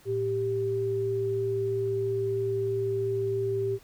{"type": "tone pair together", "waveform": "sine", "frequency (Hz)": [112.12, 392], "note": ["A2", "G4"], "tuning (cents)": [33, 0], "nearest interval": "octave + minor seventh", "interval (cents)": 2167, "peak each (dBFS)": [-33, -26], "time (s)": [0.05, 3.79], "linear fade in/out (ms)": 50, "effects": ["pink hiss -57 dBFS RMS until 3.83 s"]}